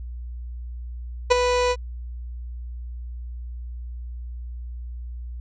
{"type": "tone with ADSR envelope", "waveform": "30% pulse", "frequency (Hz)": 493.9, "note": "B4", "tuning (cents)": 0, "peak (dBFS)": -8, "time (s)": [1.3, 1.76], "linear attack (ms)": 17, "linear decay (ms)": 16, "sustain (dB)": -8, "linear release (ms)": 49, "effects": ["added 60 Hz sine -31 dBFS peak until 5.4 s", "resampled to 16000 Hz"]}